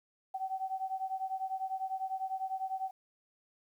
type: beating tone pair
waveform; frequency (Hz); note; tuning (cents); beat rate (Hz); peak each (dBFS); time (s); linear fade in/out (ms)
sine; 760 / 770; F#5 / G5; +46 / -31; 10; -36 / -38; 0.34-2.91; 10
effects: 11-bit